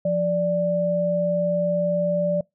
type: tone pair together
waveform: sine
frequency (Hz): 174.61 / 587.3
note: F3 / D5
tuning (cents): 0 / 0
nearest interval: octave + major sixth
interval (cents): 2100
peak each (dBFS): -25 / -20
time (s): 0.05-2.41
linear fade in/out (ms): 5
effects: noise-tail reverb RT60 0.2 s tail -26 dB re dry

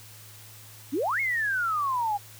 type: exponential two-way sweep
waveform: sine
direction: up then down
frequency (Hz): 246.9 to 2206 to 796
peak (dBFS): -24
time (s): 0.92-2.18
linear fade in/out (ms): 20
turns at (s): 1.2
effects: added 107 Hz sine -50 dBFS peak until 2.39 s + white hiss -49 dBFS RMS until 2.39 s

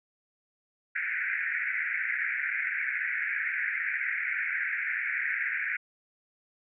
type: band-pass noise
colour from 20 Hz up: white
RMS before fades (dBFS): -31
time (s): 0.95-5.77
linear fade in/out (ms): 10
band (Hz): 1500 to 2300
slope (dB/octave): 96
effects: none

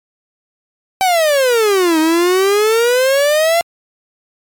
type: exponential two-way sweep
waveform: 45% pulse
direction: down then up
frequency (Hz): 778 to 311.1 to 691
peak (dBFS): -10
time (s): 1.01-3.61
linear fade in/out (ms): 0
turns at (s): 1.99
effects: MP3 96 kbps

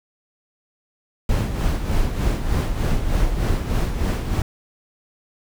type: noise with tremolo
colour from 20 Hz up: brown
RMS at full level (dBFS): -18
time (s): 1.29-4.42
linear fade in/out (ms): 2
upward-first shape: sine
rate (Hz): 3.3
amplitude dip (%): 55
effects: none

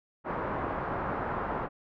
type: low-pass noise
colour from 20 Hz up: white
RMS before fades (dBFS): -33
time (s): 0.24-1.69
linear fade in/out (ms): 50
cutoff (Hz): 1300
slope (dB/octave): 24
effects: none

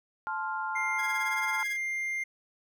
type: chord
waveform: sine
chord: F major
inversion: first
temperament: just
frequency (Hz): 873.1 / 1047.7 / 1396.9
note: A5 / C6 / F6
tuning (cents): -14 / +2 / 0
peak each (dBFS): -34 / -37 / -34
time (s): 0.27-1.63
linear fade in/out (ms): 0
type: tone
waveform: triangle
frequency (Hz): 2100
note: C7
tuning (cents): +6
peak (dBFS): -28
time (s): 0.75-2.24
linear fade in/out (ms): 10
type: tone with tremolo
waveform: sawtooth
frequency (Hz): 1661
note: G#6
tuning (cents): 0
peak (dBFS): -32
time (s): 0.98-1.77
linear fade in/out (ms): 20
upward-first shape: triangle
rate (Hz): 18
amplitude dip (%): 85
effects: none

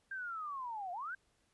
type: linear two-way sweep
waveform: sine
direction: down then up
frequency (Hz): 1600 to 690 to 1600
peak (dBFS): -39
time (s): 0.11-1.15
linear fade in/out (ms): 5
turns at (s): 0.92
effects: pink hiss -75 dBFS RMS until 1.53 s + resampled to 24000 Hz

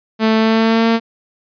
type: tone with pitch glide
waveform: sawtooth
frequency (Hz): 220.6 to 228.1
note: A3 to A#3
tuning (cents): +5 to -37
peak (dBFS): -7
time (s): 0.19-1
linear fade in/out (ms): 50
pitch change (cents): +58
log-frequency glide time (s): 0.37-0.88
effects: resampled to 11025 Hz

